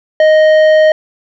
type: tone with tanh clipping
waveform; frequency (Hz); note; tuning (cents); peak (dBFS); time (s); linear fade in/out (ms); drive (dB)
sine; 622.3; D#5; 0; -6; 0.2-0.92; 2; 10
effects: none